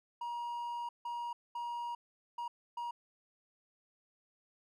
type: tone bursts at uneven times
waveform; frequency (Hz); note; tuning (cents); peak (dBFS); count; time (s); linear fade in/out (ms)
triangle; 951; A#5; +34; -35; 5; 0.21-0.89 / 1.05-1.33 / 1.55-1.95 / 2.38-2.48 / 2.77-2.91; 5
effects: none